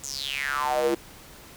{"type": "tone with high-pass filter sweep", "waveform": "square", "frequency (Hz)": 68.9, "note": "C#2", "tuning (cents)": -10, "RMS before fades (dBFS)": -27, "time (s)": [0.03, 0.95], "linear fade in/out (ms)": 10, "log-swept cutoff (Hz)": [7300, 350], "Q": 7.4, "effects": ["pink hiss -47 dBFS RMS until 1.56 s"]}